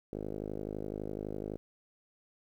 5% pulse tone with low-pass filter, 51.91 Hz, G#1, in tune, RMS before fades -39 dBFS, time 0.13-1.57 s, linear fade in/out 0 ms, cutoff 440 Hz, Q 1.7, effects 11-bit

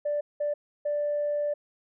sine tone bursts at uneven times, 587.3 Hz, D5, in tune, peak -24 dBFS, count 3, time 0.05-0.21 / 0.4-0.54 / 0.85-1.54 s, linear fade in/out 10 ms, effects tanh soft clip ceiling -21 dBFS

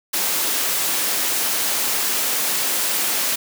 white high-pass noise, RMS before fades -21 dBFS, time 0.13-3.36 s, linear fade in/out 10 ms, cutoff 220 Hz, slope 12 dB/octave, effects none

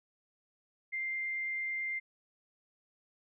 sine tone, 2097 Hz, C7, 3 cents sharp, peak -33 dBFS, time 0.92-2 s, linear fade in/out 20 ms, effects none

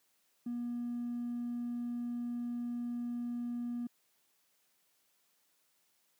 sine tone with hard clipping, 240 Hz, B3, 49 cents flat, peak -35 dBFS, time 0.46-3.87 s, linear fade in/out 5 ms, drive 1 dB, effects white hiss -74 dBFS RMS until 6.19 s + high-pass 150 Hz 12 dB/octave

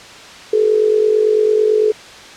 sine tone with amplitude modulation, 429.7 Hz, A4, 41 cents flat, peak -7 dBFS, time 0.53-1.92 s, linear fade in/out 5 ms, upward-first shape sine, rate 49 Hz, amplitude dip 70%, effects white hiss -36 dBFS RMS until 2.36 s + low-pass 5000 Hz 12 dB/octave

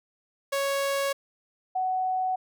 sawtooth / sine tone pair in turn, 554.4 / 745.8 Hz, C#5 / F#5, 0 / +14 cents, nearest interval perfect fourth, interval 514 cents, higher second, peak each -21 / -24 dBFS, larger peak first, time 0.52-1.13 / 1.75-2.36 s, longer neither, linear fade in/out 10 ms, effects none

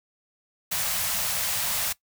white band-stop noise, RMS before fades -27 dBFS, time 0.71-1.93 s, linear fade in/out 10 ms, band 210 to 520 Hz, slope 48 dB/octave, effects noise-tail reverb RT60 0.1 s tail -19 dB re dry

